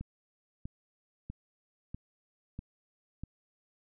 click train, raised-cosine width 5 ms, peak -27 dBFS, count 6, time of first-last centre 0.01-3.236 s, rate 1.55 Hz, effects none

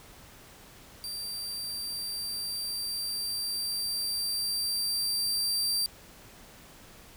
sawtooth tone with level ramp, 4699 Hz, D8, in tune, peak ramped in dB -32 to -23 dBFS, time 1.04-5.86 s, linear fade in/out 0 ms, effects pink hiss -52 dBFS RMS until 7.16 s

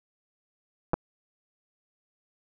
clicks, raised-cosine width 1 ms, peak -11 dBFS, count 2, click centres 0.934 / 0.94 s, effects none

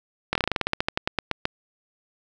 slowing click train, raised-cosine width 0.3 ms, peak -6 dBFS, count 18, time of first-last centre 0.33-1.454 s, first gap 23 ms, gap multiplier 1.12, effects none

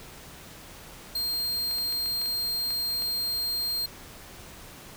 45% pulse tone, 4200 Hz, C8, 6 cents sharp, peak -26 dBFS, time 1.15-3.86 s, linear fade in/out 5 ms
clicks, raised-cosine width 0.2 ms, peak -24 dBFS, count 8, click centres 1.712 / 1.784 / 1.925 / 2.06 / 2.216 / 2.259 / 2.706 / 3.022 s
effects pink hiss -46 dBFS RMS until 4.96 s

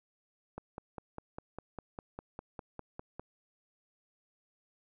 click train, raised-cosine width 1 ms, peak -27 dBFS, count 14, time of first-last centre 0.58-3.196 s, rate 4.97 Hz, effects none

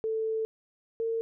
sine tone pair in turn, 442.4 / 454.3 Hz, A4 / A#4, +9 / -45 cents, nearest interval unison, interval 46 cents, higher second, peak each -27 dBFS, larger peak neither, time 0.04-0.45 / 1-1.21 s, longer first, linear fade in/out 0 ms, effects none

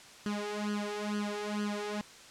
sawtooth tone with flanger, 207.7 Hz, G#3, in tune, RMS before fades -35 dBFS, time 0.26-2.01 s, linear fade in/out 0 ms, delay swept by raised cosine 0.65 to 2.35 ms, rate 2.2 Hz, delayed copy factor +0.9, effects white hiss -52 dBFS RMS until 2.3 s + low-pass 7000 Hz 12 dB/octave

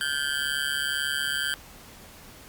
25% pulse tone with amplitude modulation, 1568 Hz, G6, in tune, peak -18 dBFS, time 0.01-1.54 s, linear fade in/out 0 ms, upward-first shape sine, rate 142 Hz, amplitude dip 90%, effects pink hiss -48 dBFS RMS until 2.48 s + Opus 48 kbps

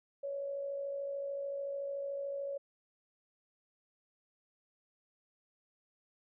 sine tone with amplitude modulation, 559 Hz, C#5, 14 cents sharp, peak -34 dBFS, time 0.23-2.58 s, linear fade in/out 10 ms, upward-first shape sine, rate 53.6 Hz, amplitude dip 40%, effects none

